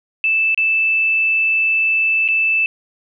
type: tone with dropouts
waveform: sine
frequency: 2637 Hz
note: E7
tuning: in tune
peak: -13 dBFS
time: 0.24-2.66 s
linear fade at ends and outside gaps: 1 ms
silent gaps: 0.546-0.576 / 2.279-2.286 s
effects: none